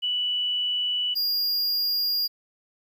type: tone pair in turn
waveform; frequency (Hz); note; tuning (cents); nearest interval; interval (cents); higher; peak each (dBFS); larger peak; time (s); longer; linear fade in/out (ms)
sine / square; 2960 / 4829; F#7 / D8; 0 / +47; minor sixth; 847; second; -23; neither; 0.02-1.15 / 1.15-2.28; neither; 20
effects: 10-bit